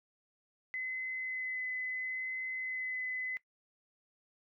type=tone with vibrato; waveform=sine; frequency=2030 Hz; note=B6; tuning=47 cents sharp; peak=-35 dBFS; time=0.74-3.37 s; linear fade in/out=0 ms; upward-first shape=sine; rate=0.74 Hz; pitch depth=10 cents each way; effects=noise-tail reverb RT60 0.1 s tail -18 dB re dry